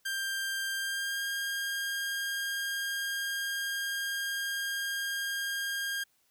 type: tone with pitch glide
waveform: sawtooth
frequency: 1587 to 1612.9 Hz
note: G6 to G6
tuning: +21 to +49 cents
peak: -28 dBFS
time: 0.05-6.04 s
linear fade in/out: 10 ms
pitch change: +28 cents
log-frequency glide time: 0.75-1.23 s
effects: white hiss -71 dBFS RMS until 6.3 s